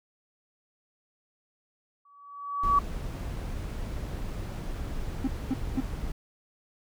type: tone with exponential growth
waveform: sine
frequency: 1140 Hz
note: C#6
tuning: 48 cents sharp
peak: -17 dBFS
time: 2.05-2.79 s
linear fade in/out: 5 ms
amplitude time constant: 160 ms
type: noise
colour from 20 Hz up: brown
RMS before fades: -34 dBFS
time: 2.63-6.12 s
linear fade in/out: 5 ms
type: tone bursts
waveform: triangle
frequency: 263.3 Hz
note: C4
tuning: 11 cents sharp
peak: -22 dBFS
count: 3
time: 5.24-5.805 s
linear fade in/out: 5 ms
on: 35 ms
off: 230 ms
effects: none